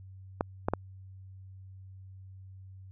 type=clicks; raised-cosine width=1 ms; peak=-13 dBFS; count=3; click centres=0.409 / 0.685 / 0.736 s; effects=added 95 Hz sine -46 dBFS peak until 2.91 s